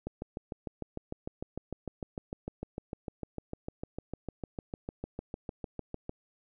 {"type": "click train", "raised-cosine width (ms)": 2, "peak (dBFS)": -23, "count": 41, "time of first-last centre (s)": [0.07, 6.094], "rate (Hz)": 6.64, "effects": []}